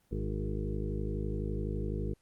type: harmonic tone with a mistuned harmonic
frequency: 51.91 Hz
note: G#1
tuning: in tune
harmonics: 1 / 2 / 3 / 4 / 6 / 7 / 8 / 9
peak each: -35 / -38 / -40 / -41 / -43 / -43 / -44 / -45 dBFS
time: 0.11-2.14 s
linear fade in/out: 10 ms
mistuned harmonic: 7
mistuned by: +21 cents
effects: pink hiss -71 dBFS RMS until 2.21 s + Opus 24 kbps